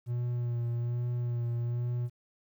triangle tone with vibrato, 120 Hz, B2, 49 cents flat, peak -27 dBFS, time 0.06-2.1 s, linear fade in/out 50 ms, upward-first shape sine, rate 1.2 Hz, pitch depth 23 cents each way, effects 11-bit

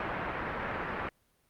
white low-pass noise, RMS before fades -35 dBFS, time 0-1.09 s, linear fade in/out 2 ms, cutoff 1900 Hz, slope 24 dB/octave, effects pink hiss -71 dBFS RMS until 1.49 s + Opus 48 kbps

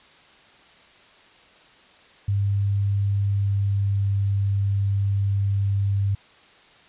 sine tone with pitch glide, 100 to 99.37 Hz, G2 to G2, +35 to +24 cents, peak -19 dBFS, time 2.28-6.15 s, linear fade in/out 5 ms, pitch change -11 cents, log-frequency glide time 3.27-4.11 s, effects white hiss -52 dBFS RMS until 6.88 s + resampled to 8000 Hz

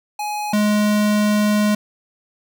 square tone pair in turn, 838 / 209.5 Hz, G#5 / G#3, +15 / +15 cents, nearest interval 2 octaves, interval 2400 cents, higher first, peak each -23 / -15 dBFS, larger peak second, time 0.19-0.53 / 0.53-1.75 s, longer second, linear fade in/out 5 ms, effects none

